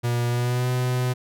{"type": "tone with pitch glide", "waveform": "45% pulse", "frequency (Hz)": [120, 125.75], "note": ["B2", "B2"], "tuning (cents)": [-49, 32], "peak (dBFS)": -21, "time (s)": [0.03, 1.14], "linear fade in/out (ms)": 20, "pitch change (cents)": 81, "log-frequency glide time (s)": [0.28, 0.69], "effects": []}